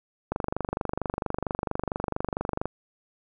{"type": "click train", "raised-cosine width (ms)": 1, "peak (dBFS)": -13, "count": 58, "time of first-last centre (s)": [0.32, 2.656], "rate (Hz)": 24.4, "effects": []}